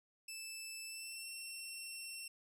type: tone with pitch glide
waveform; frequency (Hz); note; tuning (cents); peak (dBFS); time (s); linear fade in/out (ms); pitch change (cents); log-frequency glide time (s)
15% pulse; 2637 to 2711; E7 to E7; 0 to +48; -38; 0.28-2.28; 5; +48; 0.86-1.27
effects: none